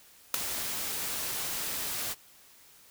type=noise with ADSR envelope; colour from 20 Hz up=white; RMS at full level=-21 dBFS; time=0.34-2.15 s; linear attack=3 ms; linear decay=5 ms; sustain=-13 dB; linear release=33 ms; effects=white hiss -57 dBFS RMS until 2.9 s